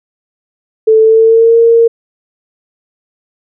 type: tone with pitch glide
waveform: sine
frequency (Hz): 440 to 461.6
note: A4 to A#4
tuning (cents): 0 to -17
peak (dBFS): -3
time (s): 0.87-1.88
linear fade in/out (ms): 10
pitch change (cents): +83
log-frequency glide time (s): 1-1.57
effects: none